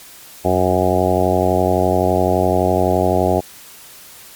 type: harmonic tone with a mistuned harmonic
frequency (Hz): 91.8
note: F#2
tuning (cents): -13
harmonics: 1 / 2 / 3 / 4 / 5 / 6 / 7 / 8 / 9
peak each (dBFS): -21 / -23 / -23 / -20 / -22 / -23 / -19 / -21 / -24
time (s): 0.44-3.41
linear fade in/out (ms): 20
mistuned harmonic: 1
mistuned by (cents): -98
effects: white hiss -40 dBFS RMS until 4.35 s + MP3 96 kbps